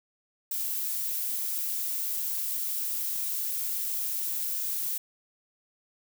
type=noise; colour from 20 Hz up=violet; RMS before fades=-31 dBFS; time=0.51-4.98 s; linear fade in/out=5 ms; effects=none